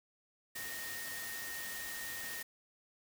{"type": "tone in noise", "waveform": "sine", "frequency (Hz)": 1850, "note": "A#6", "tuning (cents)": -14, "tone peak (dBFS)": -44, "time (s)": [0.55, 2.43], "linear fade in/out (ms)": 10, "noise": "white", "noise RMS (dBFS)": -44, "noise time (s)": [0.55, 2.43], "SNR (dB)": -3, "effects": []}